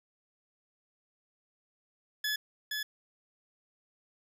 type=tone with echo; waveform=20% pulse; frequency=1711 Hz; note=A6; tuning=49 cents flat; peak=-25 dBFS; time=2.24-2.36 s; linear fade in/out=5 ms; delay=470 ms; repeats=1; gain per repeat=-3 dB; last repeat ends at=2.83 s; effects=none